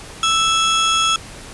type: tone pair together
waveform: 35% pulse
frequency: 1318.5 / 3334 Hz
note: E6 / G#7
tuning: 0 / +6 cents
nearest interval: octave + major third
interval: 1606 cents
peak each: -15 dBFS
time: 0.23-1.16 s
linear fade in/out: 2 ms
effects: pink hiss -36 dBFS RMS until 1.53 s + resampled to 24000 Hz